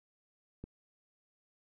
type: click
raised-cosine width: 3 ms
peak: -30 dBFS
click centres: 0.64 s
effects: none